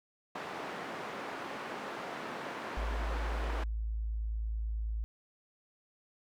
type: band-pass noise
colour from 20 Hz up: white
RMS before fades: -41 dBFS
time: 0.35-3.64 s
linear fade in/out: 5 ms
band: 210 to 1300 Hz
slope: 12 dB/octave
type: tone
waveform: sine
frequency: 54.6 Hz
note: A1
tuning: 13 cents flat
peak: -32 dBFS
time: 2.77-5.04 s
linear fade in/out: 0 ms
effects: none